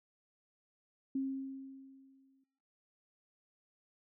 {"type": "tone with exponential decay", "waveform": "sine", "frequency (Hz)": 268.5, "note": "C4", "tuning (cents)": 45, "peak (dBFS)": -31, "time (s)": [1.15, 2.44], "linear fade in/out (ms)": 5, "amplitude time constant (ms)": 280, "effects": ["noise-tail reverb RT60 1.0 s tail -21 dB re dry"]}